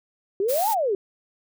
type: exponential two-way sweep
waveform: sine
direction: up then down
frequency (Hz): 372.8 to 932 to 372.8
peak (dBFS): -20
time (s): 0.4-0.95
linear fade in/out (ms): 2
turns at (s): 0.7
type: noise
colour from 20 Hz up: blue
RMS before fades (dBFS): -30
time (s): 0.48-0.75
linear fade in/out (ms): 20
effects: none